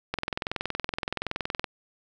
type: click train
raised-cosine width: 0.3 ms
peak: -12 dBFS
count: 33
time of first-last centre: 0.14-1.642 s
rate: 21.3 Hz
effects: none